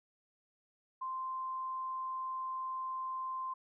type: tone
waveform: sine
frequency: 1043 Hz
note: C6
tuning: 6 cents flat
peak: -36 dBFS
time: 1.01-3.54 s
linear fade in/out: 10 ms
effects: none